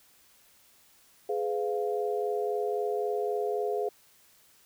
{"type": "chord", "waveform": "sine", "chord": "F diminished", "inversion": "first", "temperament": "just", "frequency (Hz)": [419.1, 502.9, 698.5], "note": ["Ab4", "Cb5", "F5"], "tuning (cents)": [16, 31, 0], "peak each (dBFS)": [-29, -34, -34], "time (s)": [1.29, 3.89], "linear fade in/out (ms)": 5, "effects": ["white hiss -61 dBFS RMS until 4.65 s"]}